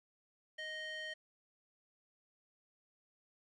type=tone with band-pass filter; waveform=square; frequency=622.3 Hz; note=D#5; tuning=in tune; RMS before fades=-44 dBFS; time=0.58-1.14 s; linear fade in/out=10 ms; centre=2400 Hz; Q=4.4; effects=resampled to 22050 Hz + 12-bit